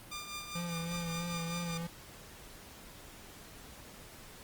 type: tone with tremolo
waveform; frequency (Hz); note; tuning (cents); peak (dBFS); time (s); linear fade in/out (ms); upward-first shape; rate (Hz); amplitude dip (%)
10% pulse; 1197; D6; +33; -30; 0.11-1.78; 10; triangle; 5; 60
type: tone with vibrato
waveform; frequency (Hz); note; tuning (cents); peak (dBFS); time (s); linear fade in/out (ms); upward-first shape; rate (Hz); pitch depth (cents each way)
square; 169.8; F3; -48; -37; 0.55-1.87; 5; sine; 3.1; 36
effects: pink hiss -52 dBFS RMS until 4.43 s + Opus 32 kbps